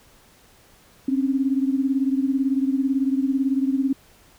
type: beating tone pair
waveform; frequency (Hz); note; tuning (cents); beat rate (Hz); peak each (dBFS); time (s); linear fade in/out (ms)
sine; 264.9 / 282.9; C4 / C#4; +22 / +35; 18; -20 / -24; 1.08-3.93; 5
effects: pink hiss -54 dBFS RMS until 4.38 s